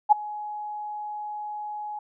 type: tone with ADSR envelope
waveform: sine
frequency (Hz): 840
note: G#5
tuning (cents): +19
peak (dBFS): -9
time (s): 0.09-1.99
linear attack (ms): 30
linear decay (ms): 10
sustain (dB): -22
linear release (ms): 4
effects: none